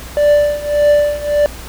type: tone with tremolo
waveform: triangle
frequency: 587.3 Hz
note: D5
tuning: in tune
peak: -4 dBFS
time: 0.17-1.46 s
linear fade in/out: 0 ms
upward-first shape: triangle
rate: 1.7 Hz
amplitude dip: 90%
effects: added 60 Hz sine -32 dBFS peak until 1.68 s + pink hiss -33 dBFS RMS until 1.68 s